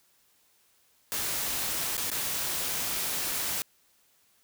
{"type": "noise with dropouts", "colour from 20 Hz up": "white", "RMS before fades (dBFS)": -31, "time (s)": [1.12, 3.62], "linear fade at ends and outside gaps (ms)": 0, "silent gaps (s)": [[1.968, 1.978], [2.102, 2.116]], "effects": ["white hiss -66 dBFS RMS until 4.43 s"]}